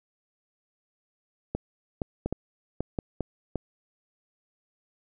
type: clicks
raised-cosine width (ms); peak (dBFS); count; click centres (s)
2; -15; 8; 1.55 / 2.018 / 2.26 / 2.326 / 2.806 / 2.988 / 3.207 / 3.557
effects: none